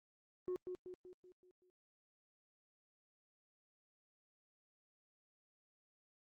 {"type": "tone with echo", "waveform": "sine", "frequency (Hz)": 364.3, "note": "F#4", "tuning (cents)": -27, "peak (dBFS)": -35, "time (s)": [0.48, 0.56], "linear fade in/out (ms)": 0, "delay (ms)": 190, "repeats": 6, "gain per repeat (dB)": -6, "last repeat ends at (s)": 1.7, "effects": ["tanh soft clip ceiling -36 dBFS", "Opus 24 kbps"]}